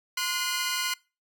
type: tone cluster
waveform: 15% pulse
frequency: 1037 / 1446 / 2058 / 2441 Hz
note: C6 / F#6 / C7 / D#7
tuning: -16 / -40 / -29 / -34 cents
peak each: -26 / -24 / -28 / -29 dBFS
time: 0.17-0.94 s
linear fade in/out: 5 ms
effects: noise-tail reverb RT60 0.3 s tail -24 dB re dry